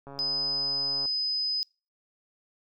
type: click train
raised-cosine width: 1 ms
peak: -30 dBFS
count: 138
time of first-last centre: 0.07-1.056 s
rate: 139 Hz
type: tone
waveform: sine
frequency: 5020 Hz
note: D#8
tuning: 15 cents sharp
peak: -26 dBFS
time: 0.19-1.63 s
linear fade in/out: 0 ms
effects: noise-tail reverb RT60 0.3 s tail -23 dB re dry